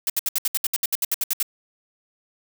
blue noise bursts, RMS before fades -22 dBFS, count 15, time 0.07-1.428 s, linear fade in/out 2 ms, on 28 ms, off 67 ms, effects none

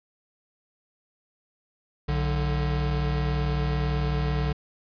square tone pair together, 61.74 / 147.09 Hz, B1 / D3, 0 / +3 cents, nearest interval octave + minor third, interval 1503 cents, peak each -27 dBFS, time 2.08-4.53 s, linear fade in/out 10 ms, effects resampled to 11025 Hz

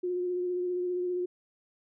sine tone with vibrato, 358.8 Hz, F4, 47 cents sharp, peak -28 dBFS, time 0.03-1.26 s, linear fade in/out 10 ms, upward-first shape sine, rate 15 Hz, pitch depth 20 cents each way, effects none

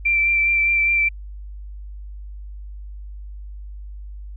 sine tone with vibrato, 2349 Hz, D7, in tune, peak -15 dBFS, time 0.05-1.09 s, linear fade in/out 10 ms, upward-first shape triangle, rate 4.9 Hz, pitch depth 20 cents each way, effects added 50 Hz sine -32 dBFS peak until 4.36 s

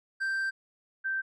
triangle / sine tone pair in turn, 1568 / 1561.4 Hz, G6 / G6, 0 / -7 cents, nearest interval unison, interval 7 cents, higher first, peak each -26 / -28 dBFS, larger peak first, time 0.2-0.51 / 1.04-1.22 s, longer first, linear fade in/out 20 ms, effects resampled to 24000 Hz

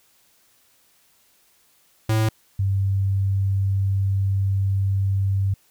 square / sine tone pair in turn, 110 / 97.6 Hz, A2 / G2, 0 / -7 cents, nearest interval major second, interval 207 cents, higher first, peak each -18 dBFS, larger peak neither, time 2.09-2.29 / 2.59-5.54 s, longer second, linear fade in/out 5 ms, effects white hiss -60 dBFS RMS until 5.7 s

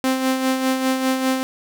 sawtooth tone with tremolo, 261.6 Hz, C4, in tune, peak -12 dBFS, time 0.04-1.43 s, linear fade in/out 0 ms, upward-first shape sine, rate 5 Hz, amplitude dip 50%, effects none

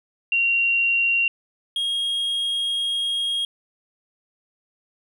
sine / triangle tone pair in turn, 2756 / 3264 Hz, F7 / G#7, -24 / -31 cents, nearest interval minor third, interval 293 cents, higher second, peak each -17 / -20 dBFS, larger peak first, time 0.32-1.28 / 1.76-3.45 s, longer second, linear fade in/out 2 ms, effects none

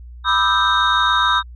sine tone cluster, 988 / 1199 / 1306 / 1563 / 3719 Hz, B5 / D6 / E6 / G6 / A#7, 0 / +36 / -17 / -6 / -5 cents, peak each -19 dBFS, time 0.24-1.43 s, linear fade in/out 50 ms, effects tanh soft clip ceiling -6 dBFS + added 60 Hz sine -34 dBFS peak until 1.55 s

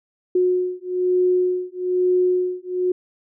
sine beating tone pair, 363.1 / 364.2 Hz, F#4 / F#4, -33 / -27 cents, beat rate 1.1 Hz, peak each -20 dBFS, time 0.35-2.92 s, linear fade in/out 5 ms, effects none

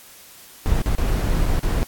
brown noise with dropouts, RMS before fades -19 dBFS, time 0.66-1.83 s, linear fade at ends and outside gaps 0 ms, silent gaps 0.818-0.86 / 0.95-0.983 / 1.456-1.463 / 1.593-1.632 s, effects white hiss -45 dBFS RMS until 1.87 s + AAC 64 kbps

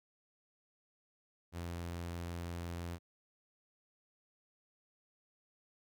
sawtooth tone, 85.9 Hz, F2, 28 cents flat, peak -36 dBFS, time 1.52-2.99 s, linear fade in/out 50 ms, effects none

